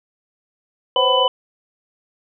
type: tone cluster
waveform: sine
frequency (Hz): 507 / 534 / 757 / 998 / 3001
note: B4 / C5 / F#5 / B5 / F#7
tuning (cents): +45 / +35 / +39 / +18 / +24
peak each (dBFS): -20 / -20 / -25 / -18 / -18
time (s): 0.96-1.28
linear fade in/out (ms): 2
effects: none